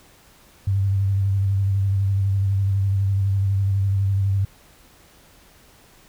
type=tone with vibrato; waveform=sine; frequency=98 Hz; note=G2; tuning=in tune; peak=-17 dBFS; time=0.67-4.45 s; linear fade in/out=5 ms; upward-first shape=square; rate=12 Hz; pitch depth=24 cents each way; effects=pink hiss -52 dBFS RMS until 6.08 s